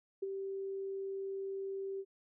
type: tone with ADSR envelope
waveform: sine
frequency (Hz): 389.3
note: G4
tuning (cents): -12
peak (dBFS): -32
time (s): 0.22-2.05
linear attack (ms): 10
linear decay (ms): 22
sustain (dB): -5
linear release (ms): 53
effects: none